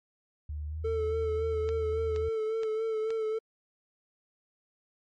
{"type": "tone with pitch glide", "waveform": "sine", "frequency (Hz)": [74.7, 79.14], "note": ["D2", "D#2"], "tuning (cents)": [30, 30], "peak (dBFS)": -33, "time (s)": [0.49, 2.29], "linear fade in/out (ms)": 5, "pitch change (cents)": 100, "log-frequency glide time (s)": [0.67, 0.78]}
{"type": "tone with vibrato", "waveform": "triangle", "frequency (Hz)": 441.4, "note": "A4", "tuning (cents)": 5, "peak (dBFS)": -26, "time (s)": [0.84, 3.39], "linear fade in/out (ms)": 10, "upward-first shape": "sine", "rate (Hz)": 3.6, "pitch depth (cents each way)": 32}
{"type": "click train", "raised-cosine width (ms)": 0.2, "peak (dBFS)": -26, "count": 4, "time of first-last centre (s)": [1.69, 3.105], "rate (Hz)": 2.12}
{"effects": ["MP3 48 kbps"]}